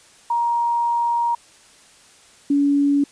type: tone pair in turn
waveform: sine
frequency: 942 / 284 Hz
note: A#5 / C#4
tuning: +18 / +42 cents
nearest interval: octave + major sixth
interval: 2076 cents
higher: first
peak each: -17 / -14 dBFS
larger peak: second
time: 0.3-1.35 / 2.5-3.04 s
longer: first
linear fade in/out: 5 ms
effects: white hiss -50 dBFS RMS until 3.11 s + resampled to 22050 Hz